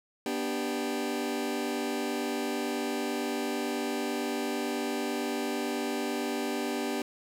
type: chord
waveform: sawtooth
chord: G major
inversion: first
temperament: just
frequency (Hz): 245 / 294 / 392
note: B3 / D4 / G4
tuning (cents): -14 / +2 / 0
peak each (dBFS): -30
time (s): 0.26-7.02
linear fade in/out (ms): 2
effects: low-pass 12000 Hz 12 dB/octave + 9-bit